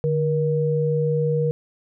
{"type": "tone pair together", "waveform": "sine", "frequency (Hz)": [149.9, 475.9], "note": ["D3", "A#4"], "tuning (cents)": [36, 36], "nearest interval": "octave + minor sixth", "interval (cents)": 2000, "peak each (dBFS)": -21, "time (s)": [0.04, 1.51], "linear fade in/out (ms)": 0, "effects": []}